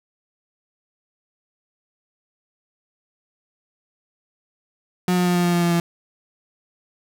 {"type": "tone with pitch steps", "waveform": "35% pulse", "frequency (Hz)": [180.4, 178.95, 177.51, 176.08, 174.66, 173.25, 171.86, 170.47], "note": ["F#3", "F3", "F3", "F3", "F3", "F3", "F3", "F3"], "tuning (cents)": [-44, 42, 28, 14, 0, -14, -28, -42], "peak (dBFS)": -15, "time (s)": [5.08, 5.8], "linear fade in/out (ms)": 2, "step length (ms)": 90, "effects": []}